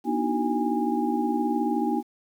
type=tone cluster; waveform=sine; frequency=242.3 / 296.8 / 315.8 / 374.9 / 819 Hz; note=B3 / D4 / D#4 / F#4 / G#5; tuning=-33 / +18 / +26 / +23 / -24 cents; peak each=-27 / -30 / -28 / -32 / -29 dBFS; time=0.04-2.03 s; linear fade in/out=50 ms; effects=9-bit